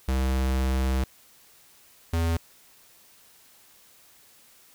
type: tone pair in turn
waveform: square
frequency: 65.41 / 83.06 Hz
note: C2 / E2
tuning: 0 / +14 cents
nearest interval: major third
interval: 414 cents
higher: second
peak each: -23 / -23 dBFS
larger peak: neither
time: 0.08-1.04 / 2.13-2.37 s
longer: first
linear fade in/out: 5 ms
effects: white hiss -56 dBFS RMS until 4.74 s